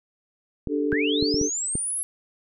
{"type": "clicks", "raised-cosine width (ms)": 3, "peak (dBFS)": -15, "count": 6, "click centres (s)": [0.673, 0.928, 1.226, 1.343, 1.414, 1.754]}
{"type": "chord", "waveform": "sine", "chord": "D suspended fourth", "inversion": "none", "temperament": "equal", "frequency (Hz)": [293.7, 392, 440], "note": ["D4", "G4", "A4"], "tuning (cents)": [0, 0, 0], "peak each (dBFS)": [-24, -30, -26], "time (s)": [0.68, 1.5], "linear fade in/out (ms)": 50}
{"type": "linear sweep", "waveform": "sine", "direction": "up", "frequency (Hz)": [1504, 11175], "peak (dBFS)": -25, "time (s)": [0.92, 2.03], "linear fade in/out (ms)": 0}
{"effects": []}